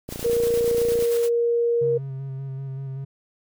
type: noise with tremolo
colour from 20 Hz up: white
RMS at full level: -35 dBFS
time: 0.08-1.3 s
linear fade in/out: 50 ms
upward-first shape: square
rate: 8.7 Hz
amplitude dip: 40%
type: click train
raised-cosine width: 2 ms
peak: -19 dBFS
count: 28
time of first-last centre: 0.09-1.024 s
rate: 28.9 Hz
type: tone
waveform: sine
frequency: 470.6 Hz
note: A#4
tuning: 16 cents sharp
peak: -18 dBFS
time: 0.24-1.98 s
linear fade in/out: 10 ms
type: tone with vibrato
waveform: triangle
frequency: 135 Hz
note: C#3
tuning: 45 cents flat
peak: -27 dBFS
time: 1.81-3.05 s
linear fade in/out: 10 ms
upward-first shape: square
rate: 5.2 Hz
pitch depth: 19 cents each way
effects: none